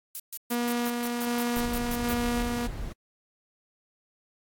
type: noise bursts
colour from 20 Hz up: violet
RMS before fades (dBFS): -34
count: 12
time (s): 0.15-2.132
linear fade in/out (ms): 0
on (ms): 46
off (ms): 130
type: tone with tremolo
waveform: sawtooth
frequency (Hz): 239.7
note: A#3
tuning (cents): +48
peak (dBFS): -22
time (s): 0.5-2.68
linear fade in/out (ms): 20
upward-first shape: square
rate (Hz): 1.3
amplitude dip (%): 25
type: noise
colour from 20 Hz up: brown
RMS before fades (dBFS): -35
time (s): 1.56-2.93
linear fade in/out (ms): 10
effects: AAC 64 kbps